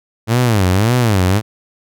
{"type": "tone with vibrato", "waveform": "sawtooth", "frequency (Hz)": 106.6, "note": "G#2", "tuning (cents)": 46, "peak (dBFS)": -7, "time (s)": [0.27, 1.42], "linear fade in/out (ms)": 50, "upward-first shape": "sine", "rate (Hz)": 1.8, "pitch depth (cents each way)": 280, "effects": []}